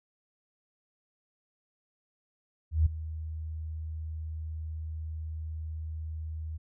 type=tone with ADSR envelope; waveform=sine; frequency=79 Hz; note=D#2; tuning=27 cents sharp; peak=-18 dBFS; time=2.71-6.58 s; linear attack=150 ms; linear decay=8 ms; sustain=-16 dB; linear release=18 ms; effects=none